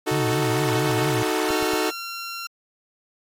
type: chord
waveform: sawtooth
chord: D# diminished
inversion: none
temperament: equal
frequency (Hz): 311.1 / 370 / 440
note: D#4 / F#4 / A4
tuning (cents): 0 / 0 / 0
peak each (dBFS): -22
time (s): 0.06-1.91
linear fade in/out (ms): 20
type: tone with vibrato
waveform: sine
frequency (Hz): 130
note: C3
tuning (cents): -11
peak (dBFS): -24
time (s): 0.11-1.23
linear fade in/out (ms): 5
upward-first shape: triangle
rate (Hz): 4.4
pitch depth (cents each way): 240
type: tone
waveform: 15% pulse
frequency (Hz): 1370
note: F6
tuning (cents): -34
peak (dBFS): -24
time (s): 1.48-2.47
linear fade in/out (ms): 5
type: clicks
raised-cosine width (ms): 5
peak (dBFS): -28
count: 3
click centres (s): 1.506 / 1.627 / 1.735
effects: AAC 48 kbps